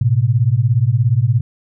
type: beating tone pair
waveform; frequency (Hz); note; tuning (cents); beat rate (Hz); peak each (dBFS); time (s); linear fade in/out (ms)
sine; 110 / 127; A2 / B2; 0 / +49; 17; -14; 0.01-1.41; 5
effects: none